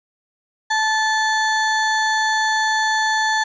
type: ring-modulated tone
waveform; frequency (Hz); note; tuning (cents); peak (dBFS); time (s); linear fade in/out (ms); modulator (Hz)
square; 1309; E6; -13; -14; 0.7-3.44; 10; 437
effects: resampled to 16000 Hz + 8-bit